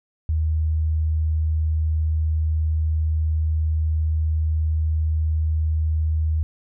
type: tone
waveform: sine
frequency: 78.5 Hz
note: D#2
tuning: 16 cents sharp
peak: -18 dBFS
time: 0.29-6.43 s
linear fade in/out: 0 ms
effects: none